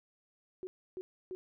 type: tone bursts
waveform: sine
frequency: 370 Hz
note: F#4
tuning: in tune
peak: -38 dBFS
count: 3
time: 0.63-1.35 s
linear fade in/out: 0 ms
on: 40 ms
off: 300 ms
effects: none